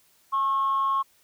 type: tone with frequency modulation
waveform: sine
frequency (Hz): 1087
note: C#6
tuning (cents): -34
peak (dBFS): -20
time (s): 0.32-1.03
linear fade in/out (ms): 20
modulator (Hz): 237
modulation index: 0.22
effects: tanh soft clip ceiling -18 dBFS + white hiss -62 dBFS RMS until 1.23 s